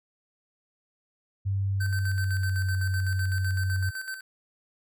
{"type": "tone with pitch glide", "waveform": "sine", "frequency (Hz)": [98, 94.28], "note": ["G2", "F#2"], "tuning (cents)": [0, 33], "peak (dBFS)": -24, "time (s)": [1.45, 3.91], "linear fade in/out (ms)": 20, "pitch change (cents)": -67, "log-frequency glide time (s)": [1.72, 2.64]}
{"type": "tone with tremolo", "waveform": "square", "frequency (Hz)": 1541, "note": "G6", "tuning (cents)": -30, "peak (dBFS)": -32, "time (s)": [1.8, 4.21], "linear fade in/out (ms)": 10, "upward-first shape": "square", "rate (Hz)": 7.9, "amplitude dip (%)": 60}
{"effects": []}